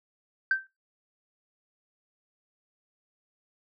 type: tone with exponential decay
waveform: sine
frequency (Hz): 1558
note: G6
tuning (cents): -11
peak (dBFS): -17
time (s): 0.51-0.67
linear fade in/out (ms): 2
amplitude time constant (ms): 33
effects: noise-tail reverb RT60 0.2 s tail -17 dB re dry + tanh soft clip ceiling -16 dBFS